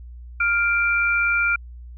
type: tone pair together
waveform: sine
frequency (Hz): 1402 / 2358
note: F6 / D7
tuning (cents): +6 / +6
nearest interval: major sixth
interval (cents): 900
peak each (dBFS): -19 / -21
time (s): 0.4-1.56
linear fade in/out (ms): 5
effects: added 60 Hz sine -36 dBFS peak until 1.97 s